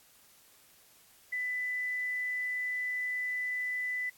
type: tone with quantisation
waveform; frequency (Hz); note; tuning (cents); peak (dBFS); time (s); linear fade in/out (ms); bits
sine; 1995; B6; +17; -31; 1.32-4.1; 10; 10
effects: white hiss -61 dBFS RMS until 4.17 s + AAC 64 kbps